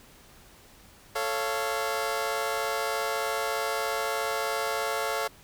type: chord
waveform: 20% pulse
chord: A augmented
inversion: none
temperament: equal with one note detuned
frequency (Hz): 440 / 554.4 / 691.6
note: A4 / C#5 / E#5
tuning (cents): 0 / 0 / -17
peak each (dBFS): -27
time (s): 1.15-5.28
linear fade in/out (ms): 10
effects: pink hiss -54 dBFS RMS until 5.43 s